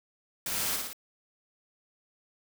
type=noise with echo; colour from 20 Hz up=white; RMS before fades=-33 dBFS; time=0.46-0.76 s; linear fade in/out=2 ms; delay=57 ms; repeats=3; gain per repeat=-3 dB; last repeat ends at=0.931 s; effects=none